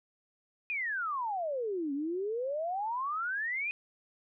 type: exponential two-way sweep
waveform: sine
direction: down then up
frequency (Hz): 2513 to 272.2 to 2513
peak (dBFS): -31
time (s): 0.7-3.71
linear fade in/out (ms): 0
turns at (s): 1.93
effects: none